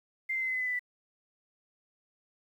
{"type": "tone with pitch steps", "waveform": "sine", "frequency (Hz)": [2093, 2076, 2059, 2043, 2026, 2010, 1993.9, 1977.8], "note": ["C7", "C7", "C7", "C7", "B6", "B6", "B6", "B6"], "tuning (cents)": [0, -14, -28, -42, 44, 30, 16, 2], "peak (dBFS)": -29, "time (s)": [0.29, 0.794], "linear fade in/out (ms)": 10, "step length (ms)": 63, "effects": ["10-bit"]}